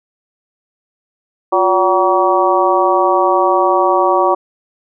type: harmonic tone with a mistuned harmonic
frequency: 189.4 Hz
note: F#3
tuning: 41 cents sharp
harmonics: 2 / 3 / 4 / 5 / 6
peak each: -16 / -16 / -16 / -16 / -16 dBFS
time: 1.52-4.35 s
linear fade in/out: 10 ms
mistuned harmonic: 2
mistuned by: -99 cents
effects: none